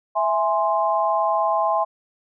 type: chord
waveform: sine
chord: E augmented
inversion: none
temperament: equal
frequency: 659.3 / 830.6 / 1046.5 Hz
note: E5 / G#5 / B#5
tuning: 0 / 0 / 0 cents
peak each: -22 dBFS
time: 0.15-1.85 s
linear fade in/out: 20 ms
effects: none